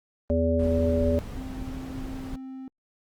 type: harmonic tone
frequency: 82.5 Hz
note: E2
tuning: 2 cents sharp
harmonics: 1 / 3 / 5 / 7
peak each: -25 / -26 / -30 / -25 dBFS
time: 0.3-1.19 s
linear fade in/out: 0 ms
type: noise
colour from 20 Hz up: brown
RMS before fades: -36 dBFS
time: 0.59-2.36 s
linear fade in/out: 5 ms
type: tone with pitch glide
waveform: triangle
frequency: 261.1 to 263.1 Hz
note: C4 to C4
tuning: -3 to +10 cents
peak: -34 dBFS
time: 1.37-2.68 s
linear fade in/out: 2 ms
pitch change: +13 cents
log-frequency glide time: 1.63-1.97 s
effects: Opus 32 kbps